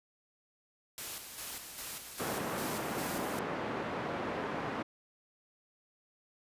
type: noise with tremolo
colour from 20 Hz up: white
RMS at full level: -41 dBFS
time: 0.98-3.39 s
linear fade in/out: 0 ms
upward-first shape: square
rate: 2.5 Hz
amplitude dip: 45%
type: band-pass noise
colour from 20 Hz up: pink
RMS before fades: -37 dBFS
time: 2.19-4.83 s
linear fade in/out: 10 ms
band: 200 to 1600 Hz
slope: 12 dB/octave
effects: resampled to 32000 Hz